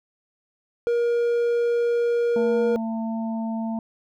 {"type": "tone", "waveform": "triangle", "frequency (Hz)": 473.5, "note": "A#4", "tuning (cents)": 27, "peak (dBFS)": -17, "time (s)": [0.87, 2.76], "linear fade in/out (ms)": 0}
{"type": "harmonic tone", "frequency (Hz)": 224.7, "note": "A3", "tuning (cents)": 37, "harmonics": [1, 3, 4], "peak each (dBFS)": [-25, -35, -37], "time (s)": [2.36, 3.79], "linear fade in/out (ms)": 2}
{"effects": []}